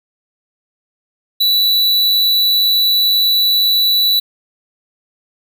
square tone, 3951 Hz, B7, in tune, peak -11 dBFS, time 1.4-4.2 s, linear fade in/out 10 ms, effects none

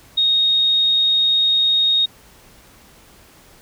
sine tone, 3729 Hz, A#7, in tune, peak -13 dBFS, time 0.17-2.06 s, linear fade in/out 10 ms, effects pink hiss -48 dBFS RMS until 3.61 s

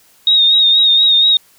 sine tone with vibrato, 3729 Hz, A#7, in tune, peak -7 dBFS, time 0.27-1.37 s, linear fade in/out 2 ms, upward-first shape sine, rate 4.2 Hz, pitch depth 44 cents each way, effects white hiss -50 dBFS RMS until 1.58 s

